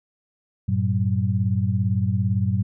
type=tone cluster; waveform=sine; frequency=97.5 / 115.2 / 189.8 Hz; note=G2 / A#2 / F#3; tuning=-9 / -20 / +44 cents; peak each=-22 / -23 / -25 dBFS; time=0.68-2.63 s; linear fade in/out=10 ms; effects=none